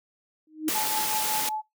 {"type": "tone with exponential growth", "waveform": "sine", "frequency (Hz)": 311.1, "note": "D#4", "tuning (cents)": 0, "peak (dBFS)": -21, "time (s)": [0.47, 0.69], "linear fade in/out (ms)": 2, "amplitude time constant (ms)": 47}
{"type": "noise", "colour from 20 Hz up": "white", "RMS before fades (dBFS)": -28, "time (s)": [0.68, 1.49], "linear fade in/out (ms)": 2}
{"type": "tone with tremolo", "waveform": "sine", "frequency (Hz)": 862, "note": "A5", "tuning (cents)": -36, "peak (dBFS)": -26, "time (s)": [0.74, 1.62], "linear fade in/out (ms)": 20, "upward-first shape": "triangle", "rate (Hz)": 5.3, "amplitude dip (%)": 70}
{"effects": ["noise-tail reverb RT60 0.2 s tail -26 dB re dry", "high-pass 150 Hz 12 dB/octave"]}